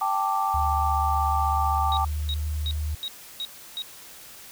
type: chord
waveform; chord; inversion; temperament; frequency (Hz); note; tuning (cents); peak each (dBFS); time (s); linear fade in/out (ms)
sine; G suspended second; none; equal; 784 / 880 / 1174.7; G5 / A5 / D6; 0 / 0 / 0; -26 / -27 / -26; 0.01-2.05; 5
type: tone with pitch glide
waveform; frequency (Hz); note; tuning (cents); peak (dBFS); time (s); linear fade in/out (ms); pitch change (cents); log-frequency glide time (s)
sine; 75 to 76.13; D2 to D#2; +37 to -37; -25; 0.54-2.95; 5; +26; 1.78-2.77
type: tone bursts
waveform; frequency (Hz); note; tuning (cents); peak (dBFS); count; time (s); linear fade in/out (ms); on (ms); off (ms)
sine; 3800; A#7; +33; -28; 6; 1.92-3.82; 0; 50; 320
effects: white hiss -45 dBFS RMS until 4.51 s